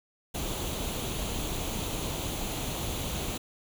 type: noise with comb filter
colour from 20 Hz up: pink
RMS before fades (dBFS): -33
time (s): 0.34-3.38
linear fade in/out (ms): 10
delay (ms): 0.29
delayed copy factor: +0.55
effects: none